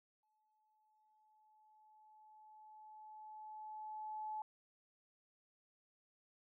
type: tone with exponential growth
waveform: sine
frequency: 860 Hz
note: A5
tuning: 40 cents flat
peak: -40 dBFS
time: 0.23-4.42 s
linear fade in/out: 2 ms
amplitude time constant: 910 ms
effects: none